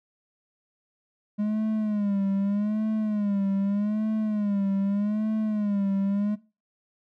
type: tone with vibrato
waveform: triangle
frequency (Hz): 206.5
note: G#3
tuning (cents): -10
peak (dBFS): -21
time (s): 1.38-6.36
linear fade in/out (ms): 20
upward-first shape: sine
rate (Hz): 0.82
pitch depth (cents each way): 93
effects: noise-tail reverb RT60 0.3 s tail -19 dB re dry